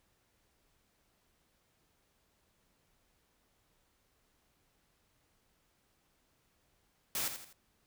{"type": "noise with echo", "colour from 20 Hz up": "white", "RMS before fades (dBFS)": -35, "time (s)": [7.15, 7.28], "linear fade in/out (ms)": 2, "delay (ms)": 83, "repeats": 3, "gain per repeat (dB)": -8, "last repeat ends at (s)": 7.529, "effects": ["pink hiss -74 dBFS RMS until 7.86 s"]}